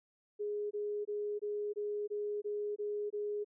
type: tone bursts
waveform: sine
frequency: 415.3 Hz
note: G#4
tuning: in tune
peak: -34 dBFS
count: 9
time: 0.39-3.446 s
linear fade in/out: 20 ms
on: 320 ms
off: 22 ms
effects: none